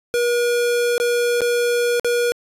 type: tone with dropouts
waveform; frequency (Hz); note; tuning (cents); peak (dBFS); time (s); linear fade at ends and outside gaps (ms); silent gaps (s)
square; 480; B4; -49; -17; 0.14-2.32; 0; 0.98-1 / 1.407-1.417 / 1.997-2.046
effects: resampled to 32000 Hz